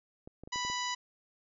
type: clicks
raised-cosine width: 2 ms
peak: -33 dBFS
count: 6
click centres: 0.275 / 0.436 / 0.475 / 0.559 / 0.65 / 0.7 s
type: harmonic tone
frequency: 987.8 Hz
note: B5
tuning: in tune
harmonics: 1 / 2 / 3 / 4 / 5 / 6 / 7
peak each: -36 / -39 / -41 / -42 / -43 / -44 / -44 dBFS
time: 0.52-0.95 s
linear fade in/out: 10 ms
effects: none